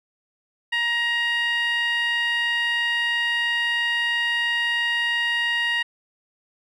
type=tone with band-pass filter; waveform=15% pulse; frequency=943 Hz; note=A#5; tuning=20 cents sharp; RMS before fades=-23 dBFS; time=0.72-5.83 s; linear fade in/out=10 ms; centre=2200 Hz; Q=3.7; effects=none